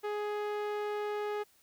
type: tone with low-pass filter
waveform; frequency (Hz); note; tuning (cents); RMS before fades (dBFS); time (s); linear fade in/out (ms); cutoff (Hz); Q
sawtooth; 417.1; G#4; +7; -35; 0.03-1.44; 20; 2500; 0.51
effects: white hiss -66 dBFS RMS until 1.62 s